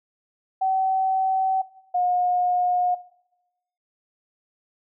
sine tone pair in turn, 762 / 719.2 Hz, G5 / F#5, -49 / -49 cents, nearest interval minor second, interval 100 cents, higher first, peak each -19 dBFS, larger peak neither, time 0.61-1.62 / 1.94-2.95 s, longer neither, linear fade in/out 10 ms, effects noise-tail reverb RT60 0.9 s tail -19 dB re dry

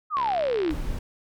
sine exponential sweep, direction down, 1302 to 281.8 Hz, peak -22 dBFS, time 0.1-0.75 s, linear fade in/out 50 ms
click train, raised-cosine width 0.3 ms, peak -18 dBFS, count 37, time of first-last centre 0.17-0.708 s, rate 66.9 Hz
brown noise, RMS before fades -29 dBFS, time 0.7-0.99 s, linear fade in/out 5 ms
effects none

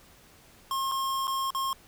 square tone with dropouts, 1073 Hz, C6, 43 cents sharp, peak -28 dBFS, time 0.71-1.73 s, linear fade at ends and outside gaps 1 ms, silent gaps 0.915-0.919 / 1.271-1.278 / 1.505-1.548 s, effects pink hiss -56 dBFS RMS until 1.87 s

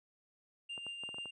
triangle tone with tremolo, 2795 Hz, F7, 1 cent sharp, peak -38 dBFS, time 0.69-1.31 s, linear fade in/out 10 ms, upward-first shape triangle, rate 6.3 Hz, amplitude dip 45%
clicks, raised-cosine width 1 ms, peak -36 dBFS, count 7, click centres 0.778 / 0.866 / 1.036 / 1.09 / 1.144 / 1.184 / 1.257 s
effects high-pass 100 Hz 12 dB/octave + resampled to 24000 Hz

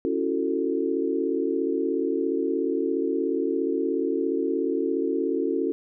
sine chord, F# minor seventh, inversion second, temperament just, 277.5 / 333 / 370 / 444 Hz, C#4 / E4 / F#4 / A4, +2 / +18 / 0 / +16 cents, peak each -28 dBFS, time 0.05-5.72 s, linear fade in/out 0 ms, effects none

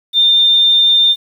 sine tone, 3606 Hz, A7, 42 cents sharp, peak -7 dBFS, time 0.13-1.16 s, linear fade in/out 50 ms, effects 7-bit

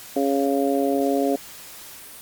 harmonic tone, 138.59 Hz, C#3, in tune, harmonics 2 / 3 / 4 / 5, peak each -22 / -24 / -25 / -26 dBFS, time 0.16-1.36 s, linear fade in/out 5 ms, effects white hiss -41 dBFS RMS until 2.21 s + Opus 48 kbps

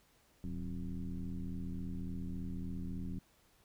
sine tone with frequency modulation, 100.8 Hz, G2, 49 cents sharp, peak -37 dBFS, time 0.44-3.19 s, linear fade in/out 0 ms, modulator 83.5 Hz, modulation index 1.8, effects pink hiss -69 dBFS RMS until 3.64 s

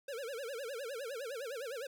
square tone with vibrato, 505 Hz, B4, 39 cents sharp, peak -40 dBFS, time 0.08-1.87 s, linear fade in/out 5 ms, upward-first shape sine, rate 9.8 Hz, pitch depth 230 cents each way, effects none

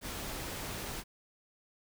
pink noise, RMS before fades -40 dBFS, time 0.01-1.04 s, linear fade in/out 50 ms, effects none

